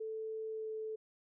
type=tone with pitch glide; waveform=sine; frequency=440 to 437 Hz; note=A4 to A4; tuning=0 to -12 cents; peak=-38 dBFS; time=0-0.96 s; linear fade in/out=10 ms; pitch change=-12 cents; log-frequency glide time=0.49-0.7 s; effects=none